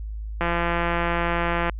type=click train; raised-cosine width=0.5 ms; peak=-9 dBFS; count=221; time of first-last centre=0.41-1.697 s; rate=171 Hz; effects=added 53 Hz sine -29 dBFS peak until 1.79 s + resampled to 8000 Hz